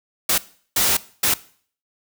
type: noise bursts at uneven times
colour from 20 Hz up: white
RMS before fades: -18 dBFS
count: 3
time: 0.29-0.38 / 0.76-0.97 / 1.23-1.34 s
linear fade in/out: 5 ms
effects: noise-tail reverb RT60 0.5 s tail -19 dB re dry